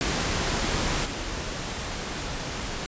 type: noise with level steps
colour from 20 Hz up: pink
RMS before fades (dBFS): -26 / -32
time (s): 0.01-2.86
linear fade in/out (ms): 0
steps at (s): 1.05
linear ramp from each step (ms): 5
effects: resampled to 16000 Hz